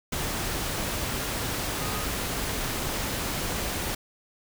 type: tone in noise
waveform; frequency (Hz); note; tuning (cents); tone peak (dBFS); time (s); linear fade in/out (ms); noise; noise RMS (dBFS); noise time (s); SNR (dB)
sine; 1244.5; D#6; 0; -38; 1.81-2.05; 5; pink; -30; 0.12-3.95; -11
effects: none